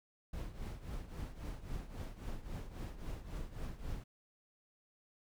brown noise with tremolo, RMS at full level -40 dBFS, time 0.33-4.04 s, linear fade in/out 5 ms, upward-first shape triangle, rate 3.7 Hz, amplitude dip 80%, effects none

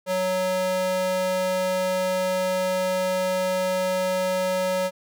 square tone with high-pass filter, 185 Hz, F#3, in tune, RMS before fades -24 dBFS, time 0.06-4.91 s, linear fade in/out 50 ms, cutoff 420 Hz, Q 8.6, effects none

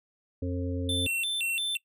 harmonic tone, 89.1 Hz, F2, 35 cents sharp, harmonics 1 / 3 / 5 / 6, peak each -31 / -33 / -38 / -40 dBFS, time 0.42-1.07 s, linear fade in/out 5 ms
square tone with vibrato, 3100 Hz, G7, 20 cents flat, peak -28 dBFS, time 0.89-1.77 s, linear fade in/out 2 ms, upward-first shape square, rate 2.9 Hz, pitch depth 230 cents each way
effects noise-tail reverb RT60 0.1 s tail -21 dB re dry

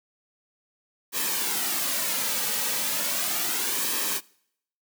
white noise with flanger, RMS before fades -27 dBFS, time 1.12-4.21 s, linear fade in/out 50 ms, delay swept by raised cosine 1.4 to 2.9 ms, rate 0.35 Hz, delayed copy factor -0.55, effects noise-tail reverb RT60 0.7 s tail -24 dB re dry + high-pass 200 Hz 12 dB/octave

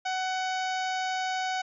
harmonic tone with a mistuned harmonic, 748 Hz, F#5, 19 cents sharp, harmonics 1 / 2 / 3 / 4 / 5 / 6 / 7 / 8 / 9, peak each -29 / -35 / -39 / -41 / -43 / -45 / -46 / -47 / -48 dBFS, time 0.05-1.62 s, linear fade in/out 10 ms, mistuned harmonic 7, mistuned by -40 cents, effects none

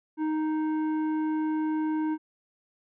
sine tone with tanh clipping, 311.1 Hz, D#4, in tune, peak -27 dBFS, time 0.17-2.18 s, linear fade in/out 50 ms, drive 12 dB, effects low-pass 2000 Hz 12 dB/octave

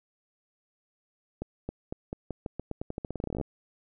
accelerating click train, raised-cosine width 2 ms, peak -20 dBFS, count 24, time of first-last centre 1.42-3.413 s, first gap 270 ms, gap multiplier 0.87, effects none

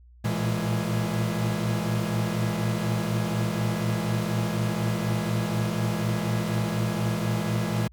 45% pulse tone cluster, 113.1 / 117.2 / 166.1 / 208.3 Hz, A2 / A#2 / E3 / G#3, +48 / +10 / +13 / +5 cents, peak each -30 dBFS, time 0.24-7.88 s, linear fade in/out 10 ms, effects added 60 Hz sine -49 dBFS peak until 7.92 s

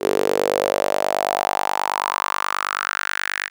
sawtooth tone with high-pass filter sweep, 49.3 Hz, G1, 11 cents sharp, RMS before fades -22 dBFS, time 0-3.5 s, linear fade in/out 50 ms, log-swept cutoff 400 to 1800 Hz, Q 4.5, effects none

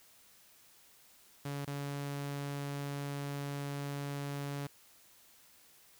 sawtooth tone with dropouts, 141.9 Hz, C#3, 41 cents sharp, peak -33 dBFS, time 1.45-4.67 s, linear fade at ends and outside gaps 5 ms, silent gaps 1.651-1.674 s, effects white hiss -62 dBFS RMS until 5.99 s

